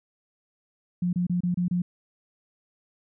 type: tone bursts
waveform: sine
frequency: 177.3 Hz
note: F3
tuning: 26 cents sharp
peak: -22 dBFS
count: 6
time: 1.02-1.82 s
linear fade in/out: 5 ms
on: 110 ms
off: 28 ms
effects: none